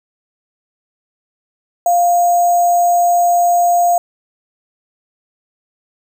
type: tone with sample-and-hold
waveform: sine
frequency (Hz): 698.5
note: F5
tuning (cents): 0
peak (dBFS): -9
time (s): 1.86-3.98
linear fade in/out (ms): 2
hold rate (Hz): 7350
effects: none